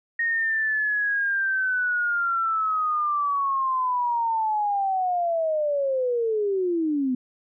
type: linear sweep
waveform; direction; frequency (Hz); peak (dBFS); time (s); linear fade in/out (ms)
sine; down; 1864.7 to 246.9; -21; 0.19-7.15; 5
effects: none